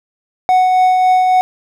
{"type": "tone with tremolo", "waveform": "triangle", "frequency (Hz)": 740, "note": "F#5", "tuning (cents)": 0, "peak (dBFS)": -5, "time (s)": [0.49, 1.41], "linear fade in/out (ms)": 0, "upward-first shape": "triangle", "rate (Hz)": 3.6, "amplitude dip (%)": 30, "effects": []}